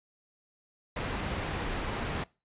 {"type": "low-pass noise", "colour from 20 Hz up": "pink", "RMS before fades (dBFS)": -34, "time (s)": [0.96, 2.24], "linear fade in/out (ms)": 5, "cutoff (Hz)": 2900, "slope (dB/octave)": 12, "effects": ["noise-tail reverb RT60 0.3 s tail -23 dB re dry", "resampled to 8000 Hz"]}